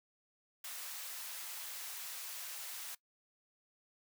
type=high-pass noise; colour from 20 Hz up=white; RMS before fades=-45 dBFS; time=0.64-2.95 s; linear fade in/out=5 ms; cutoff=830 Hz; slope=12 dB/octave; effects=noise-tail reverb RT60 0.1 s tail -20 dB re dry